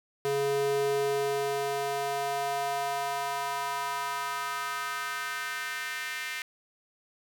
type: tone with high-pass filter sweep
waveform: square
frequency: 140 Hz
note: C#3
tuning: 18 cents sharp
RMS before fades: -31 dBFS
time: 0.25-6.42 s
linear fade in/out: 0 ms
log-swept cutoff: 350 to 2000 Hz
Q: 2.7
effects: none